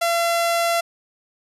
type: tone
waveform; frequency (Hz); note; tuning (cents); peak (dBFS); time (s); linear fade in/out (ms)
sawtooth; 680; F5; -46; -14; 0.01-0.81; 10
effects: resampled to 32000 Hz